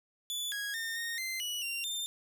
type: tone with pitch steps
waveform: sawtooth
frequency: 3465 / 1653 / 1821 / 1851 / 2075 / 2936 / 2768 / 3594 Hz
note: A7 / G#6 / A#6 / A#6 / C7 / F#7 / F7 / A7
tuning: -27 / -9 / -41 / -13 / -15 / -14 / -16 / +36 cents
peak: -31 dBFS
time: 0.3-2.06 s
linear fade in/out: 0 ms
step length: 220 ms
effects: none